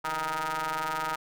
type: ring-modulated tone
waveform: sawtooth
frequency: 155.56 Hz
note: D#3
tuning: in tune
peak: -22 dBFS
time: 0.04-1.16 s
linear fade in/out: 10 ms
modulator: 1100 Hz
effects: none